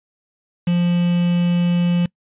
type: tone with quantisation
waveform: triangle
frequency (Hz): 174.61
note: F3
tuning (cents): 0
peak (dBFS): -12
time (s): 0.67-2.06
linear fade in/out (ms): 5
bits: 5
effects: noise-tail reverb RT60 0.1 s tail -24 dB re dry + resampled to 8000 Hz